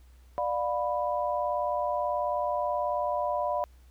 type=chord; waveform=sine; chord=B diminished; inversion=first; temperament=just; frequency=592.7 / 711.2 / 987.8 Hz; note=D5 / F5 / B5; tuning=+16 / +31 / 0 cents; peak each=-30 / -31 / -31 dBFS; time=0.38-3.64 s; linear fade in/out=0 ms; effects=added 62 Hz sine -52 dBFS peak until 3.9 s + pink hiss -66 dBFS RMS until 3.9 s